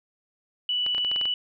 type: tone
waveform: sine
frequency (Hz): 2960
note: F#7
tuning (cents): 0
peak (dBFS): -23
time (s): 0.69-1.34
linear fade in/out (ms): 2
type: clicks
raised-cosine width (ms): 0.3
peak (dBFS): -20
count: 8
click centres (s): 0.864 / 0.948 / 0.981 / 1.048 / 1.115 / 1.161 / 1.213 / 1.255
effects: none